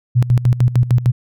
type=tone with tremolo; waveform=sine; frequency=122.5 Hz; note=B2; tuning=14 cents flat; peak=-8 dBFS; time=0.15-1.12 s; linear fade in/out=20 ms; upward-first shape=square; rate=6.6 Hz; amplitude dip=80%; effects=none